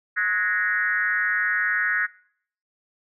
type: tone with frequency modulation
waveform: sine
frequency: 1664 Hz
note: G#6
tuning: 3 cents sharp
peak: -20 dBFS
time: 0.16-2.07 s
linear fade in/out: 20 ms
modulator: 197 Hz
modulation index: 1.4
effects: noise-tail reverb RT60 0.6 s tail -21 dB re dry